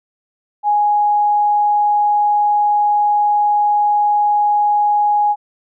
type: tone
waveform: sine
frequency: 830.6 Hz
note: G#5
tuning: in tune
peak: -11 dBFS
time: 0.63-5.36 s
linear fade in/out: 50 ms
effects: none

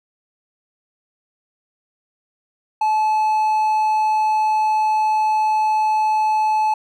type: tone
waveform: triangle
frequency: 863 Hz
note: A5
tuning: 34 cents flat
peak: -13 dBFS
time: 2.81-6.74 s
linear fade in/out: 5 ms
effects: none

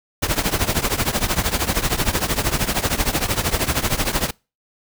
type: noise with tremolo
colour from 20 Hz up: pink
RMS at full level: -17 dBFS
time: 0.22-4.31 s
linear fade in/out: 10 ms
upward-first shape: triangle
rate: 13 Hz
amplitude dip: 90%
effects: noise-tail reverb RT60 0.3 s tail -25 dB re dry

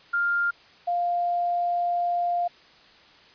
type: tone pair in turn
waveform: sine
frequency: 1400 / 700 Hz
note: F6 / F5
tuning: +4 / +4 cents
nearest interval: octave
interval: 1200 cents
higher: first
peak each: -21 / -22 dBFS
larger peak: first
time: 0.13-0.51 / 0.87-2.48 s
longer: second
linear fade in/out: 10 ms
effects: white hiss -53 dBFS RMS until 3.34 s + resampled to 11025 Hz

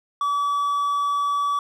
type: tone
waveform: triangle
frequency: 1146 Hz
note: D6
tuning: 43 cents flat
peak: -18 dBFS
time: 0.21-1.59 s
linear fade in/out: 2 ms
effects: none

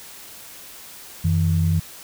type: tone pair together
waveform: sine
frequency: 90.3 / 160.9 Hz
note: F#2 / E3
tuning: -42 / -42 cents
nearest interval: minor seventh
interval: 1000 cents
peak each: -18 / -19 dBFS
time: 1.24-1.8 s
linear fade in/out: 10 ms
effects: tanh soft clip ceiling -8 dBFS + white hiss -41 dBFS RMS until 2.03 s

